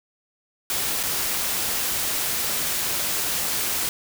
white noise with dropouts, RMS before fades -25 dBFS, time 0.7-3.89 s, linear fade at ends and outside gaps 1 ms, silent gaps 1.03-1.035 s, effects none

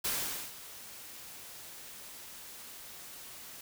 white noise with ADSR envelope, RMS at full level -32 dBFS, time 0.04-3.61 s, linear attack 11 ms, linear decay 470 ms, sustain -16 dB, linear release 3 ms, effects none

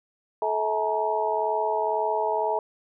sine tone cluster, 433.2 / 645 / 858 / 940 Hz, A4 / E5 / A5 / A#5, -27 / -38 / -44 / +14 cents, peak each -28 dBFS, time 0.42-2.59 s, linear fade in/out 2 ms, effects none

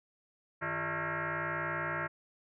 sine tone with frequency modulation, 154.8 Hz, D#3, 9 cents flat, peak -32 dBFS, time 0.61-2.08 s, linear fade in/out 20 ms, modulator 249 Hz, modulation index 7.4, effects none

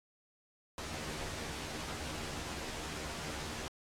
pink noise with comb filter, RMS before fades -41 dBFS, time 0.78-3.68 s, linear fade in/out 0 ms, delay 13 ms, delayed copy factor +0.85, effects low-pass 8000 Hz 12 dB/octave + AAC 64 kbps

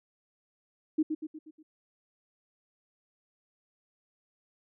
sine tone with echo, 311.1 Hz, D#4, in tune, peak -22 dBFS, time 0.98-1.03 s, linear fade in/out 10 ms, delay 120 ms, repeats 5, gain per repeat -6 dB, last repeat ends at 1.63 s, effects none

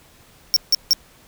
square tone bursts, 5500 Hz, F8, 27 cents flat, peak -12 dBFS, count 3, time 0.54-0.932 s, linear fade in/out 0 ms, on 24 ms, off 160 ms, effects pink hiss -51 dBFS RMS until 1.27 s

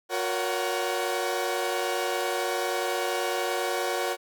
sawtooth tone cluster, 360.9 / 468.2 / 562 / 752 Hz, F#4 / A#4 / C#5 / F#5, -43 / +8 / +24 / +28 cents, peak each -28 dBFS, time 0.09-4.17 s, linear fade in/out 50 ms, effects none

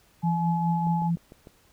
sine tone, 850 Hz, G#5, 40 cents sharp, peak -27 dBFS, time 0.22-1.11 s, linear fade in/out 50 ms
sine tone with tremolo, 168.8 Hz, E3, 41 cents sharp, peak -21 dBFS, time 0.23-1.16 s, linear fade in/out 10 ms, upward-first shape triangle, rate 4.8 Hz, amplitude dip 50%
click train, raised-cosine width 2 ms, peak -31 dBFS, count 5, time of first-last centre 0.87-1.472 s, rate 6.65 Hz
effects pink hiss -61 dBFS RMS until 1.72 s

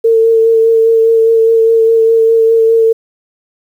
sine tone with vibrato, 452.1 Hz, A4, 47 cents sharp, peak -5 dBFS, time 0.04-2.93 s, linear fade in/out 10 ms, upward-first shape sine, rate 4.9 Hz, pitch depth 17 cents each way, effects 7-bit

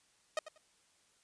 sawtooth tone with echo, 622.3 Hz, D#5, in tune, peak -27 dBFS, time 0.37-0.39 s, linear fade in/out 2 ms, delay 94 ms, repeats 2, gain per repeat -14 dB, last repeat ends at 0.578 s, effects white hiss -70 dBFS RMS until 1.23 s + resampled to 22050 Hz

